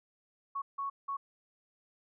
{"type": "tone bursts at uneven times", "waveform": "sine", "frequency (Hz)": 1108.7, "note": "C#6", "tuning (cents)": 0, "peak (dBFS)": -33, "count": 3, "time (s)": [[0.55, 0.62], [0.78, 0.9], [1.08, 1.17]], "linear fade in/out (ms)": 10, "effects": []}